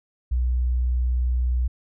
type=tone; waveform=sine; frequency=61.74 Hz; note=B1; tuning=in tune; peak=-19 dBFS; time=0.31-1.68 s; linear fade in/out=10 ms; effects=none